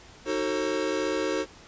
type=chord; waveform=square; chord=D# diminished seventh; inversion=none; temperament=just; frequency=311.1 / 373.4 / 448 / 537.6 Hz; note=D#4 / F#4 / A4 / C5; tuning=0 / +16 / +31 / +47 cents; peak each=-32 dBFS; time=0.25-1.46 s; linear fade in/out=50 ms; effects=pink hiss -50 dBFS RMS until 1.67 s + resampled to 16000 Hz